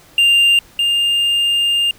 triangle tone pair in turn, 2794 / 2807 Hz, F7 / F7, 0 / +8 cents, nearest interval unison, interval 8 cents, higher second, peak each -7 / -11 dBFS, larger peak first, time 0.18-0.59 / 0.79-1.91 s, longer second, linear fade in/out 2 ms, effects pink hiss -46 dBFS RMS until 1.98 s

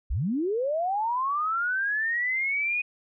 sine linear sweep, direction up, 40 to 2489 Hz, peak -24 dBFS, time 0.1-2.82 s, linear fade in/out 10 ms, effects none

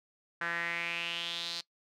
sawtooth tone with band-pass filter sweep, 170 Hz, F3, 46 cents flat, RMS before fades -36 dBFS, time 0.41-1.61 s, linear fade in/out 5 ms, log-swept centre 1600 to 4400 Hz, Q 4.8, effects noise-tail reverb RT60 0.1 s tail -20 dB re dry

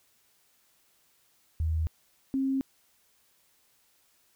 sine tone pair in turn, 79.9 / 268.2 Hz, D#2 / C4, +47 / +43 cents, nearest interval octave + major sixth, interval 2096 cents, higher second, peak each -25 dBFS, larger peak neither, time 1.6-1.87 / 2.34-2.61 s, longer neither, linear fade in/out 0 ms, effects white hiss -67 dBFS RMS until 4.35 s

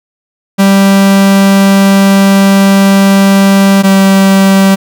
45% pulse tone pair in turn, 196 / 193.97 Hz, G3 / G3, 0 / -18 cents, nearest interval unison, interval 18 cents, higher first, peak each -3 dBFS, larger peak neither, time 0.58-3.83 / 3.83-4.76 s, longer first, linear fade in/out 20 ms, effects none

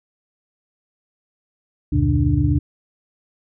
sine tone cluster, 71.1 / 88 / 116.5 / 142.8 / 294.4 Hz, C#2 / F2 / A#2 / D3 / D4, +45 / +14 / -1 / -48 / +4 cents, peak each -21 dBFS, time 1.92-2.59 s, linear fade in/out 10 ms, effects none

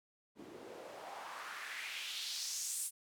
white noise with band-pass filter sweep, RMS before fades -44 dBFS, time 0.35-2.91 s, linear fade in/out 50 ms, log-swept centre 260 to 9900 Hz, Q 2.4, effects none

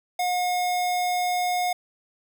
square tone, 720 Hz, F#5, 47 cents flat, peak -23 dBFS, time 0.19-1.73 s, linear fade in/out 5 ms, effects none

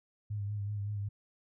sine tone with vibrato, 102.7 Hz, G#2, 19 cents flat, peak -33 dBFS, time 0.3-1.09 s, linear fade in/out 10 ms, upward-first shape sine, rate 5.3 Hz, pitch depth 39 cents each way, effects none

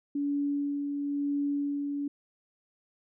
sine tone with tremolo, 285.5 Hz, D4, 49 cents flat, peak -26 dBFS, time 0.15-2.08 s, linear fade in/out 5 ms, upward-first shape sine, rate 0.99 Hz, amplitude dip 35%, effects none

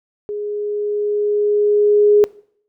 sine tone with level ramp, 415.3 Hz, G#4, in tune, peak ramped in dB -22 to -7 dBFS, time 0.29-2.24 s, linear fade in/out 0 ms, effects noise-tail reverb RT60 0.6 s tail -22 dB re dry

